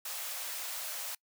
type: high-pass noise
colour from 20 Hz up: white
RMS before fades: -39 dBFS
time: 0.05-1.15 s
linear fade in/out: 5 ms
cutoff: 500 Hz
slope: 96 dB/octave
effects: noise-tail reverb RT60 0.1 s tail -25 dB re dry